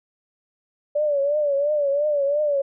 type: tone with vibrato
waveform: sine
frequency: 579 Hz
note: D5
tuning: 25 cents flat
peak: -18 dBFS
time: 0.95-2.62 s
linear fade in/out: 10 ms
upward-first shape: triangle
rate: 2.9 Hz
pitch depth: 96 cents each way
effects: none